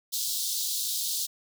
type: high-pass noise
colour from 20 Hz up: pink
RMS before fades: -30 dBFS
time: 0.12-1.27 s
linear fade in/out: 20 ms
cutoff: 3600 Hz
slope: 48 dB/octave
effects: none

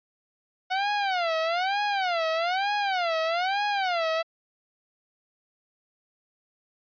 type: tone with vibrato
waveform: sawtooth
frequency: 729 Hz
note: F#5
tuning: 26 cents flat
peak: -20 dBFS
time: 0.7-4.23 s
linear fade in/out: 20 ms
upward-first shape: sine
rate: 1.1 Hz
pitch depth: 220 cents each way
effects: resampled to 11025 Hz

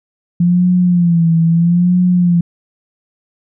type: tone with vibrato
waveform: sine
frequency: 172.3 Hz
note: F3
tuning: 23 cents flat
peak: -8 dBFS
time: 0.4-2.41 s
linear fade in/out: 5 ms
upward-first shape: sine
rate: 0.77 Hz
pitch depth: 80 cents each way
effects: none

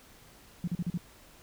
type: tone bursts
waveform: sine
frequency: 174.3 Hz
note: F3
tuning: 3 cents flat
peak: -28 dBFS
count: 5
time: 0.64-0.976 s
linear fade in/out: 2 ms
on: 36 ms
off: 39 ms
effects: pink hiss -56 dBFS RMS until 1.42 s

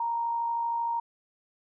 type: tone with amplitude modulation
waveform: sine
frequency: 932.3 Hz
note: A#5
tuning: in tune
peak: -25 dBFS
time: 0-1 s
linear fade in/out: 5 ms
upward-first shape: sine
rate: 53 Hz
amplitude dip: 30%
effects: none

